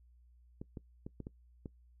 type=clicks; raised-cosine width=3 ms; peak=-30 dBFS; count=6; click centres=0.615 / 0.772 / 1.065 / 1.203 / 1.269 / 1.658 s; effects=noise-tail reverb RT60 0.1 s tail -21 dB re dry + added 60 Hz sine -60 dBFS peak until 2 s